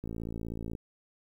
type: click train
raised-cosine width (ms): 3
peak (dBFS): -25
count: 41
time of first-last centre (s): 0.04-0.752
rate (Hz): 56.2
effects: 10-bit